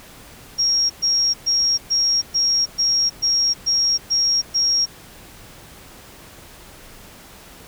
sine tone bursts, 5588 Hz, F8, in tune, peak -15 dBFS, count 10, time 0.58-4.86 s, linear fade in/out 20 ms, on 320 ms, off 120 ms, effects pink hiss -43 dBFS RMS until 7.67 s

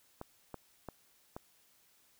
clicks, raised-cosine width 1 ms, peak -28 dBFS, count 4, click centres 0.214 / 0.543 / 0.887 / 1.365 s, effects white hiss -68 dBFS RMS until 2.19 s

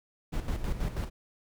brown noise with tremolo, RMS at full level -30 dBFS, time 0.32-1.1 s, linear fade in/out 20 ms, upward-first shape square, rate 6.2 Hz, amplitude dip 60%, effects none

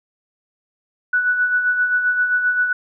sine tone with tremolo, 1480 Hz, F#6, in tune, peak -13 dBFS, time 1.13-2.73 s, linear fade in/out 5 ms, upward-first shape sine, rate 7.6 Hz, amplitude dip 50%, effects none

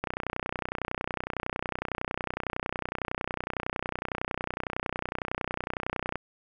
click train, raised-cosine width 0.5 ms, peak -15 dBFS, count 190, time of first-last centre 0.04-6.157 s, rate 30.9 Hz, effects none

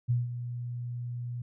sine tone with ADSR envelope, 121.2 Hz, B2, 32 cents flat, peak -22 dBFS, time 0.08-1.42 s, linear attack 24 ms, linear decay 170 ms, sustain -11 dB, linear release 4 ms, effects none

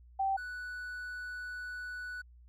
sine / triangle tone pair in turn, 777 / 1481.3 Hz, G5 / F#6, -16 / +2 cents, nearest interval major seventh, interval 1118 cents, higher second, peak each -28 / -37 dBFS, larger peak first, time 0.19-0.37 / 0.37-2.22 s, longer second, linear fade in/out 10 ms, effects added 60 Hz sine -54 dBFS peak until 2.48 s

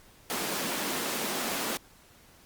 pink high-pass noise, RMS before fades -32 dBFS, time 0.3-1.77 s, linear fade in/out 0 ms, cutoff 200 Hz, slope 24 dB/octave, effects pink hiss -57 dBFS RMS until 2.45 s + Opus 48 kbps

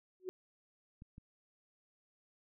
sine tone with exponential growth, 370 Hz, F#4, in tune, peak -33 dBFS, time 0.2-0.29 s, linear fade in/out 0 ms, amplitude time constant 19 ms
clicks, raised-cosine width 5 ms, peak -39 dBFS, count 2, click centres 1.021 / 1.181 s
effects none

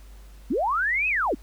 sine linear two-way sweep, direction up then down, 196 to 2607 to 196 Hz, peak -21 dBFS, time 0.5-1.35 s, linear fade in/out 10 ms, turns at 1.08 s, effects added 50 Hz sine -43 dBFS peak until 1.42 s + pink hiss -56 dBFS RMS until 1.42 s

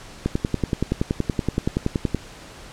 click train, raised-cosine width 3 ms, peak -7 dBFS, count 21, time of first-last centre 0.26-2.147 s, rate 10.6 Hz, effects pink hiss -42 dBFS RMS until 2.72 s + low-pass 8000 Hz 12 dB/octave

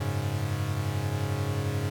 45% pulse chord, F# suspended second, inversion none, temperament equal, 92.5 / 103.83 / 138.59 Hz, F#2 / G#2 / C#3, 0 / 0 / 0 cents, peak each -33 / -30 / -32 dBFS, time 0-1.9 s, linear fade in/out 10 ms, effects none

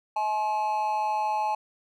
triangle tone with amplitude modulation, 853 Hz, G#5, 46 cents sharp, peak -19 dBFS, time 0.16-1.55 s, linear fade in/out 5 ms, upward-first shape sine, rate 213 Hz, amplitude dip 70%, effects none

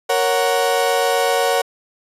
35% pulse chord, F# major, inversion first, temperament equal, 466.2 / 554.4 / 740 Hz, A#4 / C#5 / F#5, 0 / 0 / 0 cents, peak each -18 dBFS, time 0.09-1.62 s, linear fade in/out 10 ms, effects resampled to 32000 Hz

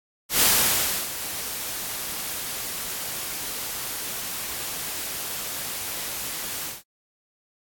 white noise with ADSR envelope, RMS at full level -17 dBFS, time 0.29-6.83 s, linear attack 120 ms, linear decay 670 ms, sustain -14 dB, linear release 170 ms, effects AAC 64 kbps

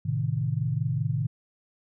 sine chord, A diminished, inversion none, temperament equal, 110 / 130.81 / 155.56 Hz, A2 / C3 / Eb3, 0 / 0 / 0 cents, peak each -29 / -28 / -29 dBFS, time 0.05-1.27 s, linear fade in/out 10 ms, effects none

